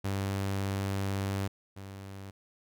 sawtooth tone pair in turn, 98 / 97.6 Hz, G2 / G2, 0 / -7 cents, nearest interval unison, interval 7 cents, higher first, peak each -26 / -38 dBFS, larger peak first, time 0.04-1.48 / 1.76-2.31 s, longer first, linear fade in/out 10 ms, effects none

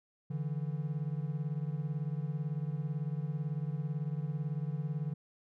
triangle beating tone pair, 144.2 / 162.2 Hz, D3 / E3, -31 / -28 cents, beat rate 18 Hz, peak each -33 / -35 dBFS, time 0.3-5.14 s, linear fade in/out 10 ms, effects none

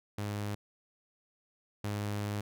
sawtooth tone pair in turn, 103.3 / 103.3 Hz, G#2 / G#2, -9 / -9 cents, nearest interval unison, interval 0 cents, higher neither, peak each -30 / -29 dBFS, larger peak second, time 0.18-0.55 / 1.84-2.41 s, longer second, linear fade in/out 5 ms, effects none

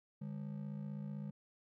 triangle ring-modulated tone, 174.2 Hz, F3, 4 cents flat, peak -36 dBFS, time 0.21-1.31 s, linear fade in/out 10 ms, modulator 27.9 Hz, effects none

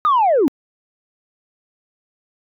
sine linear sweep, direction down, 1259 to 249.4 Hz, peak -10 dBFS, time 0.05-0.48 s, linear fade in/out 0 ms, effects tanh soft clip ceiling -9 dBFS

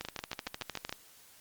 two click trains, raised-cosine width 0.2 ms, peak -19 / -19 dBFS, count 7 / 13, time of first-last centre 0.05-0.894 / 0.01-0.926 s, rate 7.11 / 13.1 Hz, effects white hiss -58 dBFS RMS until 1.4 s + Opus 32 kbps

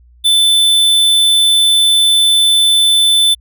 square tone, 3520 Hz, A7, in tune, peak -8 dBFS, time 0.24-3.35 s, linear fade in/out 20 ms, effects added 60 Hz sine -42 dBFS peak until 3.4 s

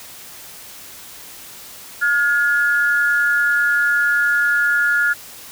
sine tone pair together, 1425 / 1694.6 Hz, F6 / G#6, +34 / +34 cents, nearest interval minor third, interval 300 cents, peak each -15 / -19 dBFS, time 2.01-5.14 s, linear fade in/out 20 ms, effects white hiss -38 dBFS RMS until 5.51 s

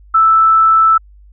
sine tone, 1318.5 Hz, E6, in tune, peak -6 dBFS, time 0.14-0.98 s, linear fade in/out 10 ms, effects added 50 Hz sine -39 dBFS peak until 1.32 s

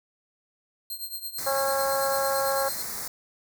5% pulse tone with tremolo, 4186 Hz, C8, in tune, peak -23 dBFS, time 0.9-2.82 s, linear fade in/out 2 ms, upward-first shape triangle, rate 9 Hz, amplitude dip 85%
white band-stop noise, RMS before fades -34 dBFS, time 1.38-3.08 s, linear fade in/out 5 ms, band 2100 to 4200 Hz, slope 48 dB/octave
harmonic tone, 272.7 Hz, C#4, 28 cents flat, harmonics 2 / 3 / 4 / 5 / 6, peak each -26 / -30 / -32 / -34 / -36 dBFS, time 1.46-2.69 s, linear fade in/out 10 ms
effects none

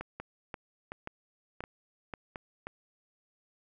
two click trains, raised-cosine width 0.5 ms, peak -23 / -24 dBFS, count 6 / 4, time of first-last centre 0.01-2.67 / 0.2-2.358 s, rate 1.88 / 1.39 Hz, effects none

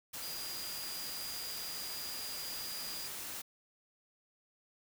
sine tone in noise, 4855 Hz, D#8, 43 cents flat, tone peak -43 dBFS, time 0.22-3.08 s, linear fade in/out 10 ms, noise white, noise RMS -43 dBFS, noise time 0.13-3.42 s, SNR -3 dB, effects none

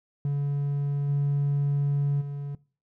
triangle tone with level steps, 142.3 Hz, C#3, 46 cents sharp, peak -21 / -18 / -28 dBFS, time 0.25-2.55 s, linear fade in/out 2 ms, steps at 1.08 / 2.2 s, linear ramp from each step 20 ms, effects noise-tail reverb RT60 0.4 s tail -22 dB re dry + tanh soft clip ceiling -18 dBFS

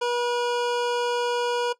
25% pulse tone, 482.9 Hz, B4, 39 cents flat, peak -19 dBFS, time 0.01-1.73 s, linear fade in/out 10 ms, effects noise-tail reverb RT60 0.1 s tail -17 dB re dry + low-pass 6000 Hz 12 dB/octave

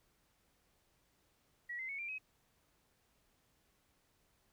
sine tone with pitch steps, 1926 / 2064 / 2212 / 2371 / 2541 Hz, B6 / C7 / C#7 / D7 / D#7, -44 / -24 / -4 / +16 / +36 cents, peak -40 dBFS, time 1.69-2.185 s, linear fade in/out 10 ms, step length 99 ms, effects pink hiss -75 dBFS RMS until 4.52 s

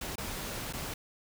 pink noise with dropouts, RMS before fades -38 dBFS, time 0.01-0.94 s, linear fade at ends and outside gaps 5 ms, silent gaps 0.157-0.18 / 0.727-0.734 s, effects none

